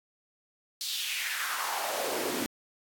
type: noise with high-pass filter sweep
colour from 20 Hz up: pink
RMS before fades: -33 dBFS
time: 0.81-2.46 s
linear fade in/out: 0 ms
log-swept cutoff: 4400 to 250 Hz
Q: 3
effects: AAC 64 kbps